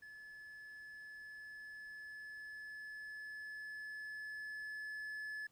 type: tone with level ramp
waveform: triangle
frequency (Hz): 1720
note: A6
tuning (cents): -40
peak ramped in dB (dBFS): -50 to -40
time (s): 0.02-5.47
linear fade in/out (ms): 5
effects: pink hiss -75 dBFS RMS until 5.51 s